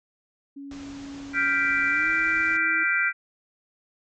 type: tone with pitch glide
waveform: sine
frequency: 279.4 to 320.9 Hz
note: C#4 to E4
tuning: +14 to -46 cents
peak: -36 dBFS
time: 0.56-2.84 s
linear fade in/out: 10 ms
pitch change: +240 cents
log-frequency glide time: 1.88-2.1 s
type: low-pass noise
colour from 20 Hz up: pink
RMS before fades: -46 dBFS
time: 0.71-2.57 s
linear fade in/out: 2 ms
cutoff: 7500 Hz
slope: 96 dB/octave
type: chord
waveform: sine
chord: G dominant seventh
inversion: third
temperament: equal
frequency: 1396.9 / 1568 / 1975.5 / 2349 Hz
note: F6 / G6 / B6 / D7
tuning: 0 / 0 / 0 / 0 cents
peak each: -26 dBFS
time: 1.33-3.13 s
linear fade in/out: 50 ms
effects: none